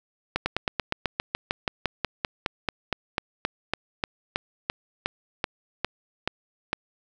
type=slowing click train; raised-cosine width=0.3 ms; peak=-8 dBFS; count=28; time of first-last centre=0.36-6.731 s; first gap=100 ms; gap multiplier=1.06; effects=none